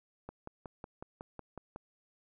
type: click train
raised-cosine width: 1 ms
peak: -29 dBFS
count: 9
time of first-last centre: 0.29-1.761 s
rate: 5.44 Hz
effects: none